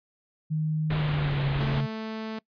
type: tone with pitch glide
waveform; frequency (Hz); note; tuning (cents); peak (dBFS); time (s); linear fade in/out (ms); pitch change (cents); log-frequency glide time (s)
sine; 155.56 to 139.39; D#3 to C#3; 0 to +10; -24; 0.5-1.87; 20; -190; 0.88-1.44
type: low-pass noise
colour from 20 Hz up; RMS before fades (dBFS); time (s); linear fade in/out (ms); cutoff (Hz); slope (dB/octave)
pink; -33; 0.9-1.81; 5; 3900; 48
type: tone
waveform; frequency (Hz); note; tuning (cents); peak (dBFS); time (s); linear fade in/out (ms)
sawtooth; 220; A3; 0; -28; 1.6-2.39; 5
effects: noise-tail reverb RT60 0.1 s tail -24 dB re dry + resampled to 11025 Hz